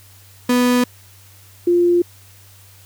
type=tone pair in turn; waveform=35% pulse / sine; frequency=246.9 / 349.2 Hz; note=B3 / F4; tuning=0 / 0 cents; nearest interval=tritone; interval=600 cents; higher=second; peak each=-11 dBFS; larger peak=neither; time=0.49-0.84 / 1.67-2.02 s; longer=neither; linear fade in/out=5 ms; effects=added 97 Hz sine -46 dBFS peak until 2.85 s + white hiss -48 dBFS RMS until 2.85 s